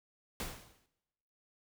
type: noise with exponential decay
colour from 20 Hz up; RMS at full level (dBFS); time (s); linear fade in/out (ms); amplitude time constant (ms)
pink; -37; 0.4-0.86; 1; 100
effects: noise-tail reverb RT60 1.0 s tail -20 dB re dry